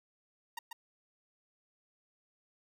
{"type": "tone with echo", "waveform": "sawtooth", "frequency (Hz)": 932.3, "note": "A#5", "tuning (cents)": 0, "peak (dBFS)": -34, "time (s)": [0.57, 0.59], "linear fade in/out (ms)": 5, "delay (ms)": 140, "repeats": 1, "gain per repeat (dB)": -4, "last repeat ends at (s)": 0.73, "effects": []}